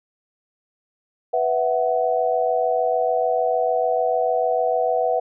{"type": "chord", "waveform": "sine", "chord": "B suspended fourth", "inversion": "none", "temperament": "equal with one note detuned", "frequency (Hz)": [493.9, 659.3, 746], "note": ["B4", "E5", "F#5"], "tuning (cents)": [0, 0, 14], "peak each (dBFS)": -22, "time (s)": [1.33, 5.2], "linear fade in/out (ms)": 10, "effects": []}